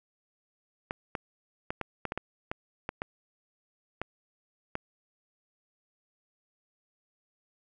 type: clicks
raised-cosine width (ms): 0.5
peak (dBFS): -17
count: 12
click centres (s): 0.909 / 1.152 / 1.705 / 1.813 / 2.053 / 2.121 / 2.176 / 2.515 / 2.891 / 3.019 / 4.016 / 4.754
effects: none